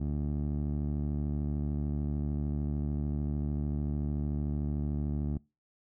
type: tone with low-pass filter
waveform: 15% pulse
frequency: 73.42 Hz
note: D2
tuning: in tune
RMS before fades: -32 dBFS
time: 0-5.38 s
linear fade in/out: 10 ms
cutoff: 320 Hz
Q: 0.61
effects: noise-tail reverb RT60 0.3 s tail -26 dB re dry